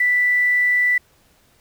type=tone with quantisation; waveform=sine; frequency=1975.5 Hz; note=B6; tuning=in tune; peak=-14 dBFS; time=0-0.98 s; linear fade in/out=5 ms; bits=7; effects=pink hiss -57 dBFS RMS until 1.6 s